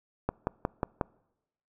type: click train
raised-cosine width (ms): 1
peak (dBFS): -13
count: 5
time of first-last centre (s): 0.29-1.012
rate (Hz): 5.54
effects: noise-tail reverb RT60 0.9 s tail -25 dB re dry